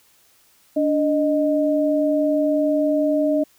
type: tone pair together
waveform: sine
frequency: 291.4 / 617.5 Hz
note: D4 / D#5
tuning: -13 / -13 cents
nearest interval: octave + minor second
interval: 1300 cents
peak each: -19 dBFS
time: 0.76-3.44 s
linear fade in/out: 10 ms
effects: white hiss -57 dBFS RMS until 3.58 s